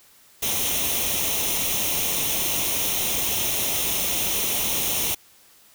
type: noise with comb filter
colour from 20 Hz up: white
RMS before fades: -24 dBFS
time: 0.42-5.15 s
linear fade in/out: 10 ms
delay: 0.32 ms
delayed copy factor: +0.65
effects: white hiss -54 dBFS RMS until 5.74 s

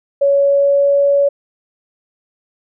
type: tone with pitch glide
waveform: sine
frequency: 560 to 564.2 Hz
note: C#5 to C#5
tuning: +18 to +30 cents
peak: -9 dBFS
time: 0.21-1.29 s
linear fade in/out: 10 ms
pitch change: +12 cents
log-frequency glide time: 0.35-1.04 s
effects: none

